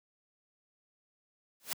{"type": "noise with exponential growth", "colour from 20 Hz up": "white", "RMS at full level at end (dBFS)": -31, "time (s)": [1.6, 1.73], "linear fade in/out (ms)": 0, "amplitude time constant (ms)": 27, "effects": ["high-pass 150 Hz 12 dB/octave"]}